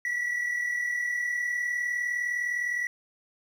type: tone pair together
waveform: triangle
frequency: 1942.3 / 1982 Hz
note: B6 / B6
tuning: -29 / +6 cents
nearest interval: unison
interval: 35 cents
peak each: -25 / -33 dBFS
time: 0.05-2.87 s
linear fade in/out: 2 ms
effects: tanh soft clip ceiling -20 dBFS + 10-bit